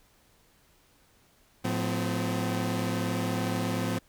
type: tone cluster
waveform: sawtooth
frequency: 109.6 / 178.1 / 256.1 Hz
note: A2 / F3 / C4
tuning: -6 / +34 / -37 cents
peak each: -28 dBFS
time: 1.64-3.99 s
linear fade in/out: 10 ms
effects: pink hiss -63 dBFS RMS until 4.08 s